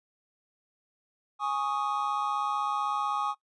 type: chord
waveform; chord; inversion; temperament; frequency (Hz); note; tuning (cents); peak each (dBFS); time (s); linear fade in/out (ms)
triangle; Ab suspended fourth; none; equal; 830.6 / 1108.7 / 1244.5; Ab5 / Db6 / Eb6; 0 / 0 / 0; -30; 1.39-3.35; 50
effects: noise-tail reverb RT60 0.1 s tail -19 dB re dry + resampled to 24000 Hz